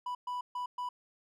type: tone bursts at uneven times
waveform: triangle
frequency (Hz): 987.8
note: B5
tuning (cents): 0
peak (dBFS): -32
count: 4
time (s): 0.06-0.15 / 0.27-0.41 / 0.55-0.66 / 0.78-0.89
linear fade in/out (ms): 5
effects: none